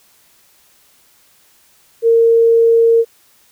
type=tone; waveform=sine; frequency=459.5 Hz; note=A#4; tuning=25 cents flat; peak=-7 dBFS; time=2.02-3.05 s; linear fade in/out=50 ms; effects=white hiss -52 dBFS RMS until 3.51 s